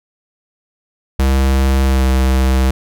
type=tone with pitch glide; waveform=square; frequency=66.7 to 65.33 Hz; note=C2 to C2; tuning=+34 to -2 cents; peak=-11 dBFS; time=1.19-2.71 s; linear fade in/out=5 ms; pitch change=-36 cents; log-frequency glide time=1.85-2.04 s; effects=none